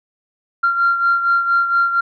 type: beating tone pair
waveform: sine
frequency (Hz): 1381 / 1385.3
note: F6 / F6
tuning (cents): -20 / -14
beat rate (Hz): 4.3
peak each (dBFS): -13 / -20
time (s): 0.63-2.01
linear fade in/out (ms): 10
effects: tanh soft clip ceiling -7 dBFS